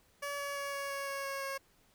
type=tone with pitch steps; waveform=15% pulse; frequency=570 / 566.4 / 562.8 / 559.2 / 555.7 / 552.2 / 548.7 / 545.2 Hz; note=C#5 / C#5 / C#5 / C#5 / C#5 / C#5 / C#5 / C#5; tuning=+48 / +37 / +26 / +15 / +4 / -7 / -18 / -29 cents; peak=-30 dBFS; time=0.22-1.58 s; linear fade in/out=10 ms; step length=170 ms; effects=pink hiss -68 dBFS RMS until 1.94 s